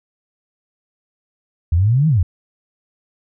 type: exponential two-way sweep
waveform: sine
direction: up then down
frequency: 77.8 to 164.81 to 77.8 Hz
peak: -11 dBFS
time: 1.72-2.23 s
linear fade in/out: 5 ms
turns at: 2.08 s
effects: none